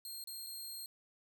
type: tone with dropouts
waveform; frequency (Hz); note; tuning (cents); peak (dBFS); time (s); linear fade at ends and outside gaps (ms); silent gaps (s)
15% pulse; 4214; C8; +12; -37; 0.05-0.86; 1; 0.24-0.273 / 0.464-0.468
effects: none